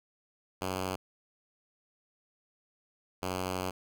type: tone pair in turn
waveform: 5% pulse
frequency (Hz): 93.4 / 92.43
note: F#2 / F#2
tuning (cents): +17 / -1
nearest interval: unison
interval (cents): 18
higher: first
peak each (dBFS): -21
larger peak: neither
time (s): 0.61-0.96 / 3.22-3.71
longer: second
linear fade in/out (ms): 10
effects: none